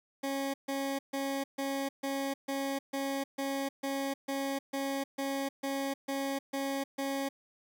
20% pulse tone bursts, 274.1 Hz, C#4, 19 cents flat, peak -27 dBFS, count 16, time 0.23-7.29 s, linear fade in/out 10 ms, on 310 ms, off 140 ms, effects none

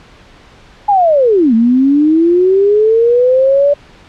sine linear two-way sweep, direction down then up, 842 to 220 to 581 Hz, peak -6 dBFS, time 0.88-3.74 s, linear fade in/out 10 ms, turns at 1.54 s, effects pink hiss -41 dBFS RMS until 4.08 s + low-pass 4000 Hz 12 dB/octave

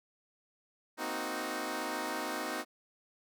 10% pulse chord, C half-diminished seventh, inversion third, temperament equal with one note detuned, 233.1 / 260.1 / 311.1 / 370 Hz, Bb3 / C4 / Eb4 / Gb4, 0 / -10 / 0 / 0 cents, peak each -35 / -32 / -30 / -33 dBFS, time 0.97-2.65 s, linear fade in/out 50 ms, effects none

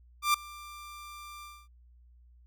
sawtooth tone with ADSR envelope, 1185 Hz, D6, 15 cents sharp, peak -17 dBFS, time 0.22-1.68 s, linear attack 120 ms, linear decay 5 ms, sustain -23 dB, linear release 250 ms, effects added 60 Hz sine -55 dBFS peak until 2.46 s

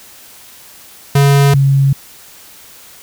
square / sine tone pair in turn, 140.4 / 137.27 Hz, C#3 / C#3, +22 / -17 cents, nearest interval unison, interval 39 cents, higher first, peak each -7 dBFS, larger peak neither, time 1.15-1.54 / 1.54-1.93 s, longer neither, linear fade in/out 5 ms, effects white hiss -39 dBFS RMS until 3.02 s

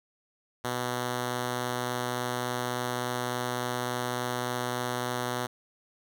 5% pulse tone, 123.47 Hz, B2, in tune, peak -18 dBFS, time 0.64-5.47 s, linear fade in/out 10 ms, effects none

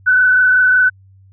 sine tone with frequency modulation, 1500 Hz, F#6, 23 cents sharp, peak -8 dBFS, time 0.06-0.9 s, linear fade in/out 20 ms, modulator 25.4 Hz, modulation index 0.99, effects added 96 Hz sine -43 dBFS peak until 1.32 s

